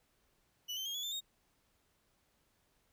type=tone with pitch steps; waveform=35% pulse; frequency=2960 / 3098 / 3243 / 3394 / 3553 / 3719 Hz; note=F#7 / G7 / G#7 / G#7 / A7 / A#7; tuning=0 / -21 / -42 / +37 / +16 / -5 cents; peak=-36 dBFS; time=0.68-1.208 s; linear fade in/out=20 ms; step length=88 ms; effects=pink hiss -75 dBFS RMS until 2.92 s